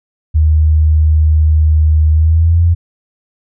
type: tone with pitch glide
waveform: sine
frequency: 77.6 to 85.11 Hz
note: D#2 to F2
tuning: -4 to -44 cents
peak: -6 dBFS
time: 0.34-2.75 s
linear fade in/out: 20 ms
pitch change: +160 cents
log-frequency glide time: 2.12-2.62 s
effects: none